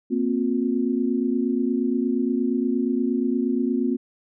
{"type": "chord", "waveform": "sine", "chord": "Bb suspended second", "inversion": "none", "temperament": "equal with one note detuned", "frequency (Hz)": [233.1, 261.6, 358], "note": ["Bb3", "C4", "F4"], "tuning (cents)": [0, 0, 43], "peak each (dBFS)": [-24, -23, -27], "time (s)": [0.1, 3.97], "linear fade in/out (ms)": 20, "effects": []}